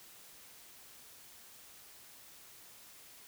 silence, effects white hiss -56 dBFS RMS until 3.27 s

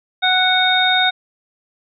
harmonic tone, 740 Hz, F#5, in tune, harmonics 1 / 2 / 3 / 5, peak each -18 / -18 / -22 / -16 dBFS, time 0.22-1.11 s, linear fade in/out 20 ms, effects none

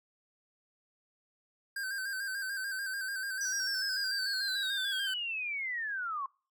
square tone with vibrato, 1568 Hz, G6, in tune, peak -35 dBFS, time 1.76-5.14 s, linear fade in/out 5 ms, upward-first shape square, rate 6.8 Hz, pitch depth 44 cents each way
sine linear sweep, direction down, 5940 to 1052 Hz, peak -33 dBFS, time 3.41-6.26 s, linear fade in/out 2 ms
effects noise-tail reverb RT60 0.4 s tail -25 dB re dry

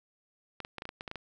clicks, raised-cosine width 0.3 ms, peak -23 dBFS, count 10, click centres 0.603 / 0.649 / 0.783 / 0.821 / 0.854 / 0.891 / 1.009 / 1.078 / 1.114 / 1.157 s, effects none

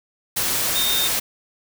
sine tone in noise, 3664 Hz, A#7, 31 cents flat, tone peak -21 dBFS, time 0.75-1.08 s, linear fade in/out 10 ms, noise white, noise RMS -22 dBFS, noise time 0.36-1.2 s, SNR -2 dB, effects none

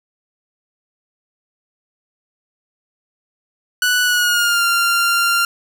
sawtooth tone with pitch glide, 1480 to 1388.9 Hz, F#6 to F6, 0 to -10 cents, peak -10 dBFS, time 3.82-5.45 s, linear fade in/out 2 ms, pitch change -110 cents, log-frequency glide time 4.03-4.65 s, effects none

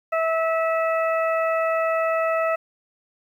harmonic tone, 651 Hz, E5, 22 cents flat, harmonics 1 / 2 / 3 / 4, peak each -21 / -25 / -31 / -33 dBFS, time 0.12-2.56 s, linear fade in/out 10 ms, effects 9-bit

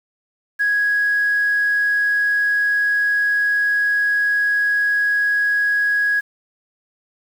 sine tone, 1661.2 Hz, G#6, in tune, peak -14 dBFS, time 0.59-6.21 s, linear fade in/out 20 ms, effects tanh soft clip ceiling -10 dBFS + 7-bit

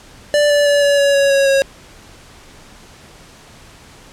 square tone with pitch steps, 587.3 / 581.2 / 575.2 / 569.3 / 563.4 / 557.5 / 551.8 / 546.1 Hz, D5 / D5 / D5 / C#5 / C#5 / C#5 / C#5 / C#5, 0 / -18 / -36 / +46 / +28 / +10 / -8 / -26 cents, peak -11 dBFS, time 0.34-1.62 s, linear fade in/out 0 ms, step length 160 ms, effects pink hiss -42 dBFS RMS until 4.12 s + low-pass 9000 Hz 12 dB/octave

